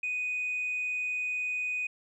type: tone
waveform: sine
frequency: 2489 Hz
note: D#7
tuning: in tune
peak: -28 dBFS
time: 0.03-1.87 s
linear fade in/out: 5 ms
effects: tanh soft clip ceiling -26 dBFS